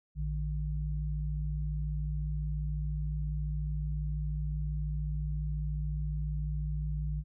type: tone pair together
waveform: sine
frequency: 56.49 / 150.8 Hz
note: A1 / D3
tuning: +46 / +46 cents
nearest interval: octave + perfect fourth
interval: 1700 cents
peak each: -32 / -35 dBFS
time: 0.15-7.24 s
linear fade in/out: 50 ms
effects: none